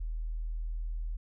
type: tone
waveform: sine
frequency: 40.12 Hz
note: E1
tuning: 46 cents flat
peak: -32 dBFS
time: 0-1.17 s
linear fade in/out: 10 ms
effects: none